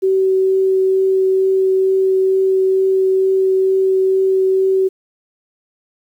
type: tone with vibrato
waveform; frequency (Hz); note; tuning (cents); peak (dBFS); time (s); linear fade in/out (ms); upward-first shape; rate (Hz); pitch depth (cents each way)
sine; 380.6; F#4; +49; -11; 0.02-4.89; 20; triangle; 2.2; 9
effects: 8-bit